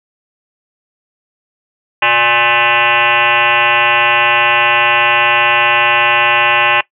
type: tone with frequency modulation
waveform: sine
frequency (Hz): 1760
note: A6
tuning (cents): 0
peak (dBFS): -8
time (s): 2.02-6.81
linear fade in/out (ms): 5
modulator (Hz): 233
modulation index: 4.7
effects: noise-tail reverb RT60 0.1 s tail -19 dB re dry